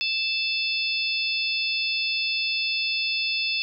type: harmonic tone with a mistuned harmonic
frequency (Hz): 880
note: A5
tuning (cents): 0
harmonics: 3 / 4 / 5 / 6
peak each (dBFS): -26 / -30 / -31 / -30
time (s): 0.01-3.62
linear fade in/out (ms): 0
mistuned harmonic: 6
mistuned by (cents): -65
effects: none